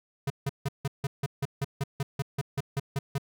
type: tone bursts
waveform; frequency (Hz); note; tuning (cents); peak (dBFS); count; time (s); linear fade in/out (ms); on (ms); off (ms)
square; 138.59; C#3; 0; -27; 16; 0.27-3.182; 5; 32; 160
effects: none